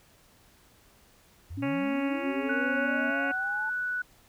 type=linear sweep; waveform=sine; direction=up; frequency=74.3 to 880 Hz; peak=-36 dBFS; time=1.5-3.7 s; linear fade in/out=10 ms
type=tone with pitch glide; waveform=sine; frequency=277.2 to 247 Hz; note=C#4 to B3; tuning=0 to 0 cents; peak=-32 dBFS; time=1.57-3.11 s; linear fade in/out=10 ms; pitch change=-200 cents; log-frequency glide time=2.08-2.87 s
type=harmonic tone; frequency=277.2 Hz; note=C#4; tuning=in tune; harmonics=1 / 2 / 3 / 4 / 5 / 6 / 7 / 8 / 9 / 10; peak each=-33 / -35 / -41 / -42 / -44 / -45 / -44 / -43 / -44 / -44 dBFS; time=1.62-3.32 s; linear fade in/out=10 ms
type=tone; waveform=sine; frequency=1480 Hz; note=F#6; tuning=in tune; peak=-28 dBFS; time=2.49-4.02 s; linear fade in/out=5 ms
effects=pink hiss -60 dBFS RMS until 4.28 s